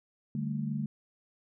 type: chord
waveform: sine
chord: D suspended fourth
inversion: none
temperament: just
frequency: 146.83 / 195.78 / 220.2 Hz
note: D3 / G3 / A3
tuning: 0 / -2 / +2 cents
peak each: -34 / -37 / -34 dBFS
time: 0.35-0.86 s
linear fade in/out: 2 ms
effects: none